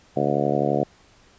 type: harmonic tone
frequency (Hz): 71.7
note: D2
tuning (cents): -41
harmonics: 2 / 3 / 4 / 5 / 6 / 7 / 8 / 9 / 10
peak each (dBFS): -28 / -28 / -28 / -28 / -28 / -28 / -28 / -28 / -28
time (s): 0.16-0.84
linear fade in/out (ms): 10
effects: pink hiss -55 dBFS RMS until 1.38 s + resampled to 16000 Hz